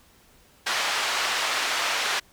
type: band-pass noise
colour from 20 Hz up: pink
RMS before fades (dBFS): -26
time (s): 0.66-2.2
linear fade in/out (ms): 10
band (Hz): 990 to 5200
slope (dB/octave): 12
effects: pink hiss -57 dBFS RMS until 2.32 s